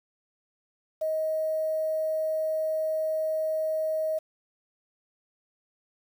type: tone with quantisation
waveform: sine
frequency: 630 Hz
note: D#5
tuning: 21 cents sharp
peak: -25 dBFS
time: 1.01-4.19 s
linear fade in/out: 10 ms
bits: 8
effects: none